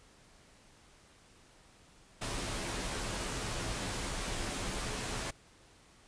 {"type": "noise with comb filter", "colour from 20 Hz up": "pink", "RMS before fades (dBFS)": -37, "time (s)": [2.21, 5.31], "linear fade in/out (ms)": 10, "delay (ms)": 13, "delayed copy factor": -0.5, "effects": ["pink hiss -61 dBFS RMS until 6.07 s", "resampled to 22050 Hz"]}